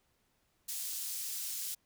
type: high-pass noise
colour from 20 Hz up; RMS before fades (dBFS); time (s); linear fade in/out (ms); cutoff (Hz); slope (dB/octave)
pink; -39; 0.68-1.75; 10; 6300; 12
effects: pink hiss -75 dBFS RMS until 1.85 s